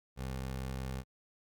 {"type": "tone", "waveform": "20% pulse", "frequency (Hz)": 65.41, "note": "C2", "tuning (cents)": 0, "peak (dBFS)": -32, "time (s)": [0.16, 1.04], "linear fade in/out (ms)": 50, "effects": ["Opus 48 kbps"]}